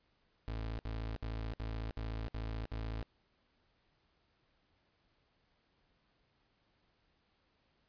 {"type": "tone bursts", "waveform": "30% pulse", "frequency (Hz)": 55, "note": "A1", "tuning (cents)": 0, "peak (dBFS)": -35, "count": 7, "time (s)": [0.48, 3.028], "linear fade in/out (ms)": 0, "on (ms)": 310, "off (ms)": 63, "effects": ["pink hiss -75 dBFS RMS until 7.88 s", "resampled to 11025 Hz"]}